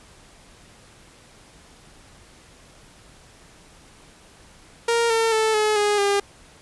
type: tone with pitch steps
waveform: sawtooth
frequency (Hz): 466.2 / 452.7 / 439.5 / 426.8 / 414.4 / 402.3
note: A#4 / A4 / A4 / G#4 / G#4 / G4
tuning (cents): 0 / +49 / -2 / +47 / -4 / +45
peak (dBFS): -14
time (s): 4.88-6.2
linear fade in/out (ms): 5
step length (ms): 220
effects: pink hiss -50 dBFS RMS until 6.61 s + resampled to 24000 Hz